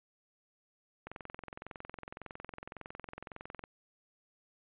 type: click train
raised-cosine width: 0.5 ms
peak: -28 dBFS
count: 57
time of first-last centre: 1.07-3.639 s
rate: 21.8 Hz
effects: resampled to 8000 Hz